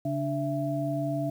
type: tone cluster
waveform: sine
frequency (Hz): 140.4 / 292.5 / 666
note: C#3 / D4 / E5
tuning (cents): +22 / -7 / +18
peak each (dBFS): -31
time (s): 0.05-1.3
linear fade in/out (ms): 5
effects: 9-bit